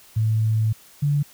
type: tone pair in turn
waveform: sine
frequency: 110 / 144.7 Hz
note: A2 / D3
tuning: 0 / -25 cents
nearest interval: perfect fourth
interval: 475 cents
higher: second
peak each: -17 dBFS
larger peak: neither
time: 0.16-0.73 / 1.02-1.23 s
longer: first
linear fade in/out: 10 ms
effects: white hiss -50 dBFS RMS until 1.33 s